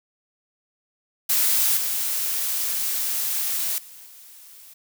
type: noise with level steps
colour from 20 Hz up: blue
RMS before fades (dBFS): -20 / -25 / -44 / -46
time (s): 1.29-4.74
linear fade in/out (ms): 10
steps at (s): 1.77 / 3.78 / 4.06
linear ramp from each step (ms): 2
effects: none